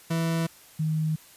40% pulse / sine tone pair in turn, 164.81 / 156.58 Hz, E3 / D#3, 0 / +11 cents, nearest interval minor second, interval 89 cents, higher first, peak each -23 dBFS, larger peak neither, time 0.1-0.47 / 0.79-1.16 s, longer neither, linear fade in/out 10 ms, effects white hiss -52 dBFS RMS until 1.36 s + resampled to 32000 Hz

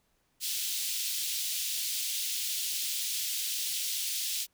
pink high-pass noise, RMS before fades -33 dBFS, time 0.4-4.47 s, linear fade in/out 50 ms, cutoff 3100 Hz, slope 24 dB/octave, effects pink hiss -73 dBFS RMS until 4.53 s

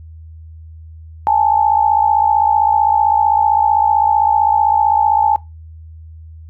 sine tone pair together, 826 / 881.6 Hz, G#5 / A5, -10 / +3 cents, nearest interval minor second, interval 113 cents, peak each -13 dBFS, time 1.27-5.36 s, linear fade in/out 0 ms, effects noise-tail reverb RT60 0.2 s tail -18 dB re dry + added 80 Hz sine -33 dBFS peak until 6.49 s

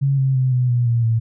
sine tone with pitch steps, 138.1 / 133.7 / 129.45 / 125.33 / 121.34 / 117.48 / 113.74 Hz, C#3 / C3 / C3 / B2 / B2 / A#2 / A#2, -6 / +38 / -18 / +26 / -30 / +14 / -42 cents, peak -14 dBFS, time 0.01-1.2 s, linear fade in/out 20 ms, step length 170 ms, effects none

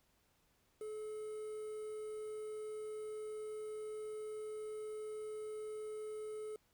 triangle tone with quantisation, 429.4 Hz, A4, 42 cents flat, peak -40 dBFS, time 0.81-6.56 s, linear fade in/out 2 ms, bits 10, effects pink hiss -75 dBFS RMS until 6.73 s

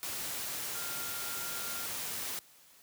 sine tone in noise, 1396.9 Hz, F6, in tune, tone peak -45 dBFS, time 0.75-1.86 s, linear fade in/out 0 ms, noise white, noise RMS -38 dBFS, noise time 0.03-2.39 s, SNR -10 dB, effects white hiss -60 dBFS RMS until 2.82 s + high-pass 60 Hz 12 dB/octave

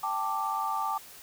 sine chord, G suspended second, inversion none, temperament just, 784 / 882 / 1176 Hz, G5 / A5 / D6, 0 / +4 / +2 cents, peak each -34 / -32 / -31 dBFS, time 0.03-0.98 s, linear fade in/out 5 ms, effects white hiss -49 dBFS RMS until 1.22 s

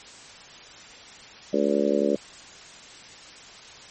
harmonic tone, 71.5 Hz, D2, 46 cents flat, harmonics 3 / 4 / 5 / 6 / 7 / 8, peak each -27 / -27 / -27 / -27 / -27 / -27 dBFS, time 1.53-2.16 s, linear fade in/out 5 ms, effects white hiss -45 dBFS RMS until 3.9 s + MP3 32 kbps

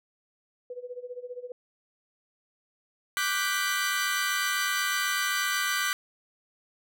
sine tone with tremolo, 493.9 Hz, B4, in tune, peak -33 dBFS, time 0.7-1.52 s, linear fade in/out 2 ms, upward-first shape sine, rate 15 Hz, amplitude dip 85%
sawtooth chord, G major seventh, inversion second, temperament equal, 1174.7 / 1480 / 1568 / 1975.5 Hz, D6 / F#6 / G6 / B6, 0 / 0 / 0 / 0 cents, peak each -28 dBFS, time 3.17-5.93 s, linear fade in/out 0 ms
effects none

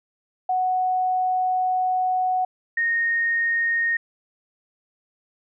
sine tone pair in turn, 740 / 1853.4 Hz, F#5 / A#6, 0 / -10 cents, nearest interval octave + major third, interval 1590 cents, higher second, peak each -19 dBFS, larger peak neither, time 0.49-2.45 / 2.77-3.97 s, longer first, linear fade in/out 5 ms, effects none

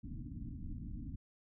pink low-pass noise, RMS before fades -44 dBFS, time 0.03-1.16 s, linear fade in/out 10 ms, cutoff 300 Hz, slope 96 dB/octave, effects none

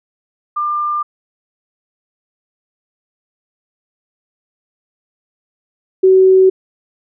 sine tone pair in turn, 1196 / 377.4 Hz, D6 / F#4, +31 / +34 cents, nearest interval octave + minor sixth, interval 1997 cents, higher first, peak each -15 / -5 dBFS, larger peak second, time 0.56-1.03 / 6.03-6.5 s, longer neither, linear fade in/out 10 ms, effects none

